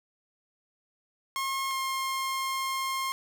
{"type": "tone pair in turn", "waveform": "sawtooth", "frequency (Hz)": [1077, 1065.9], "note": ["C6", "C6"], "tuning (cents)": [50, 32], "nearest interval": "unison", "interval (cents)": 18, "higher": "first", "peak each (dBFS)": -25, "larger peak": "neither", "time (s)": [[1.36, 1.71], [1.71, 3.12]], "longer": "second", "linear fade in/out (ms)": 0, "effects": []}